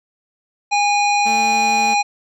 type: harmonic tone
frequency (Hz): 820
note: G#5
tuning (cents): -22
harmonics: 1 / 3 / 5 / 7 / 9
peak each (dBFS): -15 / -19 / -26 / -29 / -32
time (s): 0.71-2.03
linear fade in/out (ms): 20
type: tone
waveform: sawtooth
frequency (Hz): 222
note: A3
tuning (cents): +16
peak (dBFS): -22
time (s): 1.25-1.95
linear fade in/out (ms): 20
effects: none